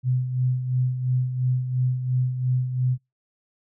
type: tone with tremolo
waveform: sine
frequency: 127 Hz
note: B2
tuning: 49 cents sharp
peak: -18 dBFS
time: 0.03-2.98 s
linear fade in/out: 50 ms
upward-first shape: sine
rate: 2.9 Hz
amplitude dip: 60%
effects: noise-tail reverb RT60 0.2 s tail -26 dB re dry